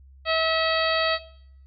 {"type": "harmonic tone with a mistuned harmonic", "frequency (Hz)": 646, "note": "E5", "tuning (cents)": -35, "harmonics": [1, 2, 3, 4, 5, 6, 7], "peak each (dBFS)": [-24, -27, -29, -30, -31, -32, -32], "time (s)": [0.25, 1.19], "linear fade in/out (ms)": 50, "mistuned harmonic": 6, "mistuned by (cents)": -18, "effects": ["noise-tail reverb RT60 0.7 s tail -18 dB re dry", "added 67 Hz sine -47 dBFS peak until 1.66 s"]}